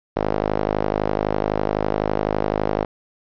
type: tone with band-pass filter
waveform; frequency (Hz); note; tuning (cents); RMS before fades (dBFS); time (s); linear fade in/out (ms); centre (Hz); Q
sawtooth; 51.91; G#1; 0; -22; 0.16-2.85; 5; 580; 1.3
effects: resampled to 11025 Hz + 8-bit

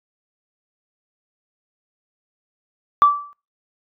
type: tone with exponential decay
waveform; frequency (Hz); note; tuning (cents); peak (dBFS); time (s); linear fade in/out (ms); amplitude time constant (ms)
sine; 1161; D6; -20; -5; 3.02-3.33; 0; 67
effects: noise-tail reverb RT60 0.3 s tail -20 dB re dry + tanh soft clip ceiling -2 dBFS

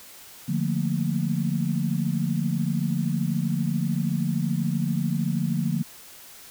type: chord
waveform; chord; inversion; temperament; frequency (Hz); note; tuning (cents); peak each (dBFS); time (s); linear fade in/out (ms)
sine; Bb major seventh; first; equal; 146.83 / 174.61 / 220 / 233.1; D3 / F3 / A3 / Bb3; 0 / 0 / 0 / 0; -27 / -26 / -30 / -30; 0.48-5.83; 10
effects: white hiss -46 dBFS RMS until 6.5 s

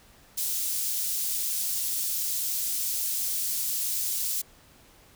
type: high-pass noise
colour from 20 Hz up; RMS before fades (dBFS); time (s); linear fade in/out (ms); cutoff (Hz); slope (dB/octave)
white; -29; 0.37-4.42; 10; 5200; 12
effects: pink hiss -56 dBFS RMS until 5.15 s

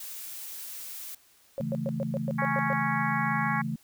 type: noise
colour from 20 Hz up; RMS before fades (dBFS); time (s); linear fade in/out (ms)
blue; -40; 0-1.15; 5
type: tone bursts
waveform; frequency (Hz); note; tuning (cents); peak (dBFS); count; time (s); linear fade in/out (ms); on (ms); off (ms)
sine; 547; C#5; -23; -29; 9; 1.58-2.73; 0; 30; 110
type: chord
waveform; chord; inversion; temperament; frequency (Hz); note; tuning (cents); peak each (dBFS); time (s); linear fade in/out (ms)
sine; A major; first; equal; 138.59 / 164.81 / 220; C#3 / E3 / A3; 0 / 0 / 0; -34 / -34 / -32; 1.6-3.76; 5
type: harmonic tone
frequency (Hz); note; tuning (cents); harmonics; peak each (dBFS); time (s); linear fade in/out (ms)
277.1; C#4; -1; 3 / 4 / 5 / 6 / 7 / 8; -32 / -31 / -37 / -33 / -35 / -37; 2.38-3.62; 10
effects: white hiss -61 dBFS RMS until 3.83 s

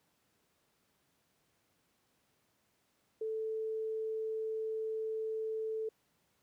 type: tone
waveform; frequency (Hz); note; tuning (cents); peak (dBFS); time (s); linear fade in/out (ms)
sine; 440; A4; 0; -34; 3.21-5.89; 5
effects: pink hiss -75 dBFS RMS until 6.42 s + high-pass 100 Hz 12 dB/octave

